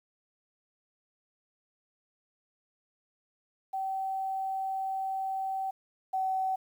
sine tone pair in turn, 769 / 759.7 Hz, G5 / F#5, -33 / +46 cents, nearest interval unison, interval 21 cents, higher first, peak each -30 / -27 dBFS, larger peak second, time 3.73-5.71 / 6.13-6.56 s, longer first, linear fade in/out 10 ms, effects 10-bit

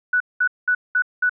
sine tone bursts, 1480 Hz, F#6, in tune, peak -15 dBFS, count 5, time 0.13-1.295 s, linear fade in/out 5 ms, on 73 ms, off 200 ms, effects none

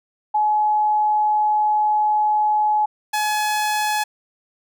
sine / sawtooth tone pair in turn, 848 / 848 Hz, G#5 / G#5, +36 / +36 cents, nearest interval unison, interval 0 cents, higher neither, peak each -15 dBFS, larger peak neither, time 0.34-2.86 / 3.13-4.04 s, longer first, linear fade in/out 10 ms, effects none

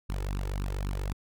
sawtooth tone with flanger, 48.12 Hz, G1, 31 cents flat, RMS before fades -32 dBFS, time 0.09-1.13 s, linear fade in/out 10 ms, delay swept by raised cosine 0.72 to 2.32 ms, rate 3.8 Hz, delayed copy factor +0.95, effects none

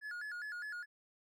triangle tone with vibrato, 1568 Hz, G6, in tune, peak -39 dBFS, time 0.01-0.86 s, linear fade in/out 50 ms, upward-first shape square, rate 4.9 Hz, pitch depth 150 cents each way, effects none

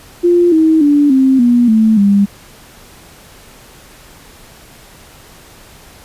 sine tone with pitch steps, 349.2 / 318.4 / 290.3 / 264.6 / 241.3 / 220 / 200.6 Hz, F4 / D#4 / D4 / C4 / B3 / A3 / G3, 0 / +40 / -20 / +20 / -40 / 0 / +40 cents, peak -6 dBFS, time 0.23-2.26 s, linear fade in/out 20 ms, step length 290 ms, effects pink hiss -40 dBFS RMS until 6.04 s + resampled to 32000 Hz

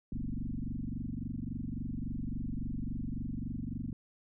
sine tone with frequency modulation, 130 Hz, C3, 11 cents flat, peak -34 dBFS, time 0.12-3.93 s, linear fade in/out 2 ms, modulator 23.6 Hz, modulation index 5.8, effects none

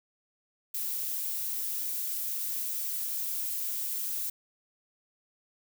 violet noise with amplitude modulation, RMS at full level -32 dBFS, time 0.74-4.3 s, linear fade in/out 5 ms, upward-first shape sine, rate 200 Hz, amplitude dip 25%, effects none

